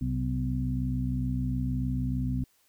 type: harmonic tone with a mistuned harmonic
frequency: 63 Hz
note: B1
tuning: 35 cents sharp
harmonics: 1 / 2 / 3 / 4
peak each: -32 / -30 / -38 / -32 dBFS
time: 0.01-2.44 s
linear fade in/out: 5 ms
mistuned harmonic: 2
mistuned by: +51 cents
effects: white hiss -67 dBFS RMS until 2.68 s